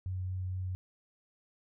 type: tone with vibrato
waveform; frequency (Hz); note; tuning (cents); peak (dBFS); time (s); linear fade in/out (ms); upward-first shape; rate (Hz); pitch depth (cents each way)
sine; 92.5; F#2; 0; -33; 0.06-0.75; 0; triangle; 4.3; 10
effects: none